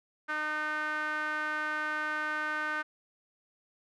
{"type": "tone with band-pass filter", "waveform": "sawtooth", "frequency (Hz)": 305.2, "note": "D#4", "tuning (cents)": -33, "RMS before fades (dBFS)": -33, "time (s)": [0.28, 2.83], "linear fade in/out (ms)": 20, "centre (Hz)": 1500, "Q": 4.5, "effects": []}